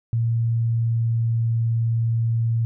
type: tone with pitch glide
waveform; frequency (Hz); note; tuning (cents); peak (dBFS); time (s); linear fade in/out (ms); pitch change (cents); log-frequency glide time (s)
sine; 115.6 to 114.87; A#2 to A#2; -14 to -25; -18; 0.13-2.65; 0; -11; 0.37-1.49
effects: none